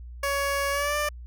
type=tone with pitch glide; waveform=15% pulse; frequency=560 to 593.3 Hz; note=C#5 to D5; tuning=+18 to +18 cents; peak=-18 dBFS; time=0.23-1.09 s; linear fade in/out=5 ms; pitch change=+100 cents; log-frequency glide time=0.71-0.97 s; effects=added 60 Hz sine -38 dBFS peak until 1.26 s